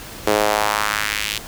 sawtooth tone with high-pass filter sweep, 105.3 Hz, G#2, 24 cents sharp, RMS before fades -20 dBFS, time 0.27-1.38 s, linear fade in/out 0 ms, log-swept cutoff 420 to 3100 Hz, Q 1.7, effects pink hiss -35 dBFS RMS until 1.47 s

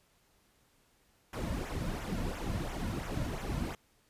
brown noise with flanger, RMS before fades -36 dBFS, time 1.33-3.75 s, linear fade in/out 2 ms, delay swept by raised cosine 0.21 to 2.61 ms, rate 2.9 Hz, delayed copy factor -0.7, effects pink hiss -69 dBFS RMS until 4.09 s + resampled to 32000 Hz

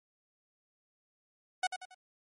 sawtooth tone with echo, 740 Hz, F#5, in tune, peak -24 dBFS, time 1.63-1.67 s, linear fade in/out 5 ms, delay 92 ms, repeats 3, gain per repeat -8 dB, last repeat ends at 1.946 s, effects MP3 48 kbps

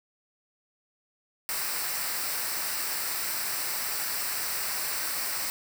white noise with comb filter, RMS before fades -31 dBFS, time 1.49-5.5 s, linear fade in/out 0 ms, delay 0.3 ms, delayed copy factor -0.6, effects none

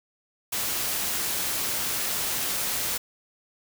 white noise, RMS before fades -28 dBFS, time 0.52-2.98 s, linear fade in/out 10 ms, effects none

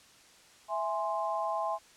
sine chord, E augmented, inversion none, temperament equal, 659.3 / 830.6 / 1046.5 Hz, E5 / G#5 / B#5, 0 / 0 / 0 cents, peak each -34 dBFS, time 0.68-1.79 s, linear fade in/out 50 ms, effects white hiss -58 dBFS RMS until 1.96 s + low-pass 8000 Hz 12 dB/octave

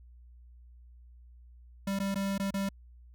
square tone with dropouts, 196.5 Hz, G3, 4 cents sharp, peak -30 dBFS, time 1.87-2.69 s, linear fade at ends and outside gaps 5 ms, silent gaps 1.99-1.999 / 2.145-2.156 / 2.38-2.397 / 2.507-2.54 s, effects added 60 Hz sine -51 dBFS peak until 3.14 s

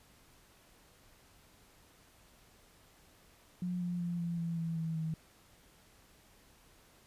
sine tone with pitch steps, 178.9 / 176.03 / 173.21 / 170.43 / 167.69 / 165 / 162.36 / 159.75 Hz, F3 / F3 / F3 / F3 / E3 / E3 / E3 / D#3, +42 / +14 / -14 / -42 / +30 / +2 / -26 / +46 cents, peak -33 dBFS, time 3.62-5.14 s, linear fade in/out 2 ms, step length 190 ms, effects pink hiss -63 dBFS RMS until 7.06 s + resampled to 32000 Hz

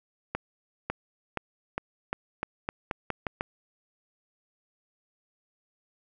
accelerating click train, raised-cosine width 0.5 ms, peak -14 dBFS, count 11, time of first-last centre 0.35-3.409 s, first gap 550 ms, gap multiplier 0.86, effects none

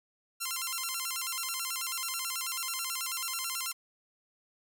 5% pulse tone with vibrato, 1193 Hz, D6, 27 cents sharp, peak -21 dBFS, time 0.4-3.73 s, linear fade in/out 20 ms, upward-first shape square, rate 9.2 Hz, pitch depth 230 cents each way, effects none

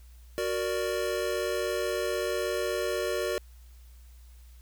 square chord, Gb augmented, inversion none, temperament equal, 370 / 466.2 / 587.3 Hz, Gb4 / Bb4 / D5, 0 / 0 / 0 cents, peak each -33 dBFS, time 0.38-3.38 s, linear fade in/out 0 ms, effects added 60 Hz sine -48 dBFS peak until 4.61 s + white hiss -63 dBFS RMS until 4.61 s

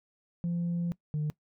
sine tone pair in turn, 172.1 / 151.08 Hz, F3 / D3, -25 / +49 cents, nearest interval major second, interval 226 cents, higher first, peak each -26 dBFS, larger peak neither, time 0.44-0.92 / 1.14-1.3 s, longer first, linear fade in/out 0 ms, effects noise-tail reverb RT60 0.1 s tail -21 dB re dry + tanh soft clip ceiling -26 dBFS

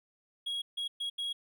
triangle tone bursts at uneven times, 3308 Hz, G#7, 8 cents flat, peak -31 dBFS, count 4, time 0.46-0.62 / 0.77-0.88 / 1-1.1 / 1.18-1.33 s, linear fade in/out 10 ms, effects none

